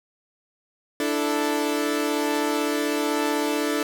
sawtooth chord, D suspended second, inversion none, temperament equal, 293.7 / 329.6 / 440 Hz, D4 / E4 / A4, 0 / 0 / 0 cents, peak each -21 / -25 / -23 dBFS, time 1-3.83 s, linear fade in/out 2 ms, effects none

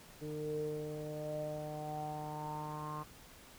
sawtooth tone with low-pass filter sweep, 151.5 Hz, D#3, 46 cents flat, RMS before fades -41 dBFS, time 0.21-3.04 s, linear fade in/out 20 ms, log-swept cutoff 400 to 1100 Hz, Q 9.7, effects pink hiss -57 dBFS RMS until 3.58 s

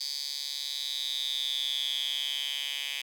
10% pulse tone with high-pass filter sweep, 140 Hz, C#3, 18 cents sharp, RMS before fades -33 dBFS, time 0-3.02 s, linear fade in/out 10 ms, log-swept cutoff 4500 to 2800 Hz, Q 9.3, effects none

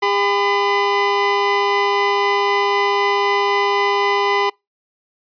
25% pulse tone pair together, 403.3 / 1006.3 Hz, G4 / B5, +49 / +32 cents, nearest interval octave + major third, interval 1583 cents, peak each -14 dBFS, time 0.02-4.5 s, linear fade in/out 10 ms, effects noise-tail reverb RT60 0.2 s tail -26 dB re dry + resampled to 11025 Hz

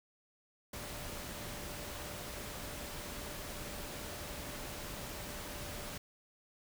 sine tone in noise, 587.3 Hz, D5, in tune, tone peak -53 dBFS, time 0.73-5.98 s, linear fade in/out 5 ms, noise pink, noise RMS -44 dBFS, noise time 0.73-5.98 s, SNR -12 dB, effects none

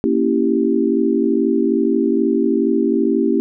sine chord, A# diminished seventh, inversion none, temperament equal, 233.1 / 277.2 / 329.6 / 392 Hz, A#3 / C#4 / E4 / G4, 0 / 0 / 0 / 0 cents, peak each -19 dBFS, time 0.04-3.4 s, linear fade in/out 0 ms, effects none

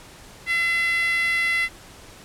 10% pulse tone with high-pass filter, 678 Hz, E5, 49 cents sharp, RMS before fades -22 dBFS, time 0.46-1.69 s, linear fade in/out 50 ms, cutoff 1900 Hz, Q 9.5, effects pink hiss -45 dBFS RMS until 2.24 s + low-pass 11000 Hz 12 dB/octave

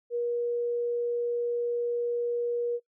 sine tone, 477.5 Hz, A#4, 42 cents sharp, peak -26 dBFS, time 0.1-2.8 s, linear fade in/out 50 ms, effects noise-tail reverb RT60 0.1 s tail -21 dB re dry

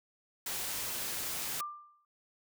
white noise, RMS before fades -37 dBFS, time 0.46-1.61 s, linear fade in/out 5 ms
sine tone with exponential decay, 1188 Hz, D6, 20 cents sharp, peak -32 dBFS, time 1.6-2.05 s, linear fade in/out 2 ms, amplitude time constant 97 ms
effects none

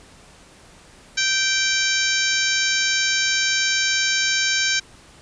harmonic tone with a mistuned harmonic, 779 Hz, G5, 11 cents flat, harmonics 2 / 3 / 4 / 5 / 6 / 7 / 8 / 9, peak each -23 / -25 / -28 / -26 / -29 / -26 / -27 / -32 dBFS, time 1.17-4.8 s, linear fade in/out 10 ms, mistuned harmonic 8, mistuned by +27 cents, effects pink hiss -48 dBFS RMS until 5.21 s + resampled to 22050 Hz

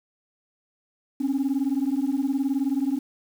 sine beating tone pair, 263.9 / 282.9 Hz, C4 / C#4, +15 / +35 cents, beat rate 19 Hz, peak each -23 / -23 dBFS, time 1.2-2.99 s, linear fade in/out 10 ms, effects tanh soft clip ceiling -18 dBFS + 8-bit

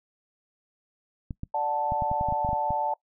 clicks, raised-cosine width 5 ms, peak -21 dBFS, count 12, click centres 1.308 / 1.434 / 1.921 / 2.022 / 2.115 / 2.211 / 2.287 / 2.324 / 2.448 / 2.49 / 2.531 / 2.706 s
sine chord, D major, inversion none, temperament equal, 587.3 / 740 / 880 Hz, D5 / F#5 / A5, 0 / 0 / 0 cents, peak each -32 / -31 / -26 dBFS, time 1.54-2.94 s, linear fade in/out 5 ms
effects noise-tail reverb RT60 0.1 s tail -22 dB re dry

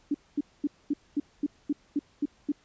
sine tone bursts, 290.5 Hz, D4, 19 cents flat, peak -23 dBFS, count 10, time 0.11-2.52 s, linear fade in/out 5 ms, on 34 ms, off 230 ms, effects pink hiss -63 dBFS RMS until 2.64 s + resampled to 16000 Hz

